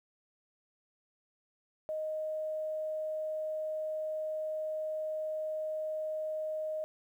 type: tone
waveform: sine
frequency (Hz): 622.3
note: D#5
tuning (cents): 0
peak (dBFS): -33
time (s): 1.89-6.84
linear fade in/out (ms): 0
effects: 11-bit